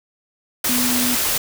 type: tone in noise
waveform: sine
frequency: 246.9 Hz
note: B3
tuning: in tune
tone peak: -21 dBFS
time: 0.69-1.15 s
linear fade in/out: 5 ms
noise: white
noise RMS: -20 dBFS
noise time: 0.64-1.38 s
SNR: -4 dB
effects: none